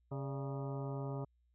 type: harmonic tone with a mistuned harmonic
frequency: 136.6 Hz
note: C#3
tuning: 25 cents flat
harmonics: 1 / 2 / 3 / 4 / 5 / 6 / 7 / 8 / 9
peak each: -39 / -47 / -46 / -49 / -52 / -55 / -53 / -61 / -55 dBFS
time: 0.11-1.25 s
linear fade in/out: 10 ms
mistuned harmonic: 4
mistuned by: +92 cents
effects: added 60 Hz sine -70 dBFS peak until 1.54 s